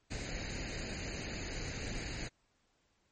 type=noise with comb filter; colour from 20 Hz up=pink; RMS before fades=-40 dBFS; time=0.1-2.29 s; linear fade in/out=20 ms; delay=0.45 ms; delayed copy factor=+0.65; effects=pink hiss -75 dBFS RMS until 3.11 s + MP3 32 kbps